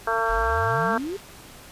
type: harmonic tone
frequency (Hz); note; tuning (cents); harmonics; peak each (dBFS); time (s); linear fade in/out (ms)
226.3; A3; +49; 2 / 3 / 4 / 5 / 6 / 7; -28 / -28 / -28 / -28 / -28 / -28; 0.07-0.98; 5
type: click train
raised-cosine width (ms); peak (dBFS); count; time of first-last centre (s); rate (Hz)
0.2; -30; 168; 0.26-1.198; 178
type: exponential sweep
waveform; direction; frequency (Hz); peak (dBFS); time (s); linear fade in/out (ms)
sine; up; 38.22 to 415.3; -27; 0.29-1.17; 10
effects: pink hiss -45 dBFS RMS until 1.71 s + resampled to 32000 Hz